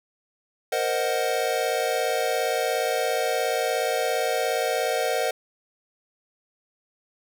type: chord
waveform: square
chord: C half-diminished seventh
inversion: third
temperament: equal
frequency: 466.2 / 523.3 / 622.3 / 740 Hz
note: Bb4 / C5 / Eb5 / Gb5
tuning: 0 / 0 / 0 / 0 cents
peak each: -29 dBFS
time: 0.72-5.31 s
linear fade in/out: 5 ms
effects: none